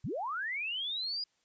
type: linear sweep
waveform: sine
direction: up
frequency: 77.4 to 4955 Hz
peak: -33 dBFS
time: 0.04-1.24 s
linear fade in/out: 5 ms
effects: white hiss -74 dBFS RMS until 1.44 s + resampled to 16000 Hz